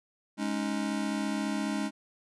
square chord, Ab suspended fourth, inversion none, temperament just, 207.7 / 276.9 / 311.5 Hz, Ab3 / Db4 / Eb4, 0 / -2 / +2 cents, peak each -33 / -35 / -36 dBFS, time 0.37-1.91 s, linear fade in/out 50 ms, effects resampled to 24000 Hz

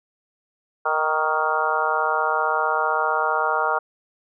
harmonic tone with a mistuned harmonic, 155.56 Hz, D#3, in tune, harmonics 3 / 4 / 5 / 6 / 7 / 8 / 9, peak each -29 / -28 / -26 / -26 / -27 / -27 / -25 dBFS, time 0.85-3.79 s, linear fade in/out 10 ms, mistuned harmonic 7, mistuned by +39 cents, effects none

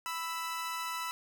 sawtooth tone pair together, 992 / 1318 Hz, B5 / E6, +7 / -1 cents, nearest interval perfect fourth, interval 492 cents, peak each -34 / -34 dBFS, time 0.06-1.11 s, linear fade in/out 0 ms, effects none

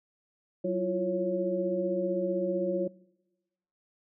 sine tone cluster, 187.4 / 335.7 / 351.3 / 550 Hz, F#3 / E4 / F4 / C#5, +22 / +32 / +10 / -14 cents, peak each -33 / -36 / -32 / -30 dBFS, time 0.64-2.88 s, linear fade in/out 10 ms, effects noise-tail reverb RT60 1.0 s tail -23 dB re dry

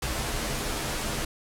pink noise with comb filter, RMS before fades -30 dBFS, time 0.02-1.25 s, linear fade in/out 5 ms, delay 11 ms, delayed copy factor -0.55, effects low-pass 12000 Hz 12 dB/octave

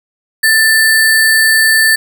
sine tone with sample-and-hold, 1770 Hz, A6, 10 cents sharp, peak -6 dBFS, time 0.43-1.96 s, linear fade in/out 10 ms, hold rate 6300 Hz, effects none

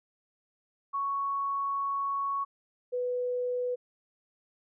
sine tone pair in turn, 1111 / 494.9 Hz, C#6 / B4, +4 / +4 cents, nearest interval octave + major second, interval 1400 cents, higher first, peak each -28 dBFS, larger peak neither, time 0.93-2.45 / 2.92-3.76 s, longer first, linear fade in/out 20 ms, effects none

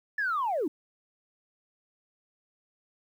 sine linear sweep, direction down, 1760 to 266.2 Hz, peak -25 dBFS, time 0.18-0.68 s, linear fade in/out 5 ms, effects tanh soft clip ceiling -22 dBFS + 10-bit

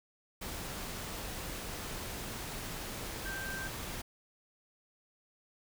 sine tone in noise, 1568 Hz, G6, in tune, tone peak -39 dBFS, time 3.25-3.68 s, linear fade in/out 10 ms, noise pink, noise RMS -41 dBFS, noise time 0.41-4.02 s, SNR -1 dB, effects none

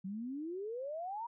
sine exponential sweep, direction up, 183.4 to 967 Hz, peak -38 dBFS, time 0.04-1.27 s, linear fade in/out 10 ms, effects none

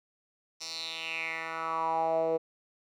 10% pulse tone with band-pass filter sweep, 162.8 Hz, E3, 21 cents flat, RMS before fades -32 dBFS, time 0.6-2.38 s, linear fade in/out 20 ms, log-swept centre 5400 to 490 Hz, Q 5, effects none

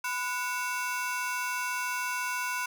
30% pulse ring-modulated tone, 1232 Hz, D#6, 17 cents flat, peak -24 dBFS, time 0.04-2.66 s, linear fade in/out 5 ms, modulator 233 Hz, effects none

